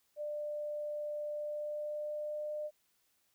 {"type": "tone with pitch glide", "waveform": "sine", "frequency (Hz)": [595, 601.9], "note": ["D5", "D5"], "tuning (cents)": [22, 42], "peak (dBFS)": -36, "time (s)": [0.16, 2.71], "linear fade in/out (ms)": 50, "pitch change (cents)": 20, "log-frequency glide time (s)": [1.33, 2.58], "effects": ["white hiss -75 dBFS RMS until 3.34 s"]}